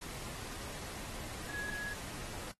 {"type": "tone in noise", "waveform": "sine", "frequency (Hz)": 1674, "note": "G#6", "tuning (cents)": 13, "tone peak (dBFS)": -38, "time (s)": [1.49, 1.94], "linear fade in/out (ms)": 10, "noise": "pink", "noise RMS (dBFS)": -45, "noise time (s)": [0.01, 2.52], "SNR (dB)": 4, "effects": ["noise-tail reverb RT60 0.1 s tail -17 dB re dry", "AAC 32 kbps"]}